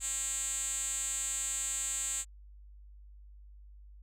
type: tone with band-pass filter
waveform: 5% pulse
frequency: 270 Hz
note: C#4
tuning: 45 cents flat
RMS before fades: -35 dBFS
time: 0-2.25 s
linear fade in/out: 50 ms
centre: 7600 Hz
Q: 6.2
effects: added 50 Hz sine -50 dBFS peak until 4.02 s